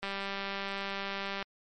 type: click train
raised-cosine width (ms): 0.3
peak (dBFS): -20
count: 276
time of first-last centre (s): 0.03-1.426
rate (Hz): 197
effects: MP3 48 kbps